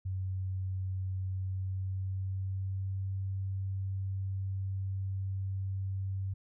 sine tone with pitch glide, 94.2 to 96.29 Hz, F#2 to G2, +32 to -30 cents, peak -32 dBFS, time 0.05-6.34 s, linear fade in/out 10 ms, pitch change +38 cents, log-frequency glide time 1.27-3.11 s, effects none

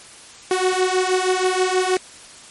sawtooth beating tone pair, 367.3 / 373.6 Hz, F#4 / F#4, -13 / +17 cents, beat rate 6.3 Hz, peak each -16 dBFS, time 0.51-1.97 s, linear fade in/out 2 ms, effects white hiss -42 dBFS RMS until 2.5 s + MP3 48 kbps

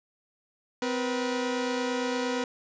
sawtooth tone pair together, 256.1 / 483.5 Hz, C4 / B4, -37 / -37 cents, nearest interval major seventh, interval 1100 cents, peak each -26 dBFS, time 0.82-2.44 s, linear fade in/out 2 ms, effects resampled to 16000 Hz + 9-bit

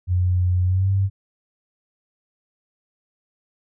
sine tone with pitch glide, 90.3 to 97.34 Hz, F#2 to G2, -42 to -12 cents, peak -16 dBFS, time 0.07-1.1 s, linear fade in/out 50 ms, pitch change +130 cents, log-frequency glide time 0.64-0.9 s, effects none

